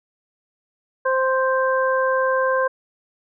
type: harmonic tone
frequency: 523.3 Hz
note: C5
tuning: in tune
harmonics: 1 / 2 / 3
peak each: -19 / -22 / -24 dBFS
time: 1.05-2.68 s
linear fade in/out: 10 ms
effects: none